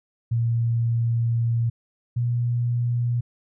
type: tone pair in turn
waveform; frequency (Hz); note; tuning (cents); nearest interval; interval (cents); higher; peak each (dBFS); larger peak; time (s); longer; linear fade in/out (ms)
sine; 116.54 / 120.16; A#2 / B2; 0 / -47; minor second; 53; second; -19 / -20; first; 0.31-1.7 / 2.16-3.21; first; 10
effects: none

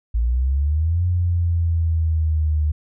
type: exponential two-way sweep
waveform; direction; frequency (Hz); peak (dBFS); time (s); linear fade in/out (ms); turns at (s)
sine; up then down; 55.5 to 89.4 to 75.3; -16; 0.14-2.72; 10; 1.05
effects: none

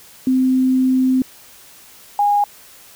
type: tone pair in turn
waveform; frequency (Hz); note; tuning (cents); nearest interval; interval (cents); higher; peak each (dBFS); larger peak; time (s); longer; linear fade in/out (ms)
sine; 258.8 / 819.9; C4 / G#5; -19 / -22; octave + minor sixth; 1997; second; -12; neither; 0.27-1.22 / 2.19-2.44; first; 2
effects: white hiss -44 dBFS RMS until 2.95 s

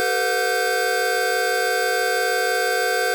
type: tone cluster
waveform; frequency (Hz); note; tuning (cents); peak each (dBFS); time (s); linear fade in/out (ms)
square; 388.7 / 452.2 / 498.3 / 724 / 1554; G4 / A4 / B4 / F#5 / G6; -15 / +47 / +15 / -38 / -16; -30 / -27 / -26 / -26 / -24; 0-3.14; 0
effects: none

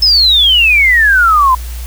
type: exponential sweep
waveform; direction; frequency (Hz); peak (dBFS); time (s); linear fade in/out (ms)
sine; down; 5274 to 998; -5; 0.02-1.55; 5
effects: added 60 Hz sine -20 dBFS peak until 1.86 s + white hiss -33 dBFS RMS until 1.86 s

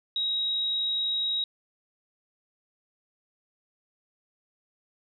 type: tone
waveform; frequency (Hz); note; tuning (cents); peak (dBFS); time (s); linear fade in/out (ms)
sine; 3812; A#7; +38; -25; 0.16-1.44; 2
effects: none

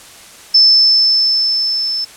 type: tone with level ramp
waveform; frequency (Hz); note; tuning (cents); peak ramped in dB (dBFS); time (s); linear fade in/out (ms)
sine; 5274; E8; 0; -4 to -16; 0.54-2.05; 10
effects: white hiss -38 dBFS RMS until 2.16 s + low-pass 10000 Hz 12 dB/octave

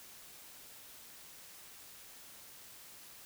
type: silence
effects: white hiss -54 dBFS RMS until 3.25 s

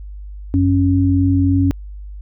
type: tone pair together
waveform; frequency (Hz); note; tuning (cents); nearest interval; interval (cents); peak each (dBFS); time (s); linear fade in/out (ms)
sine; 93.1 / 275.8; F#2 / C#4; +11 / -9; octave + perfect fifth; 1880; -14; 0.54-1.71; 0
effects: added 50 Hz sine -29 dBFS peak until 2.21 s

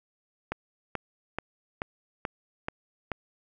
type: click train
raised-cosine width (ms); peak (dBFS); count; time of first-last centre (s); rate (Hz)
0.5; -15; 7; 0.52-3.117; 2.31
effects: none

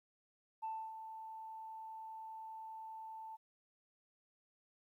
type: tone with ADSR envelope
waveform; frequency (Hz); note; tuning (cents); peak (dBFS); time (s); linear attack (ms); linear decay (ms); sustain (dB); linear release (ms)
sine; 885; A5; +10; -37; 0.62-3.37; 19; 280; -9; 22
effects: tanh soft clip ceiling -35 dBFS + 13-bit

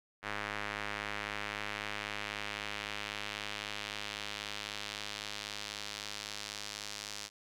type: tone with band-pass filter sweep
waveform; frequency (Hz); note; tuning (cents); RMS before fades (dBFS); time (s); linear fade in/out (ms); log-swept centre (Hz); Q
square; 51.91; G#1; 0; -41; 0.22-7.3; 50; 1800 to 5300; 1.3
effects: none

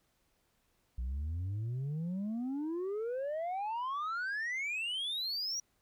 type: exponential sweep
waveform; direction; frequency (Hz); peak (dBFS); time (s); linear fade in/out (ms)
sine; up; 58.27 to 5840; -31; 0.98-5.6; 5
effects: tanh soft clip ceiling -33 dBFS + pink hiss -75 dBFS RMS until 5.81 s

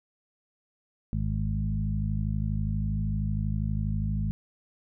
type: harmonic tone with a mistuned harmonic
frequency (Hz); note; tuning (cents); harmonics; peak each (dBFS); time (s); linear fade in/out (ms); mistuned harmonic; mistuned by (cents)
52.6; G#1; +23; 1 / 2 / 3 / 4; -30 / -30 / -32 / -34; 1.13-4.31; 0; 1; +26
effects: none

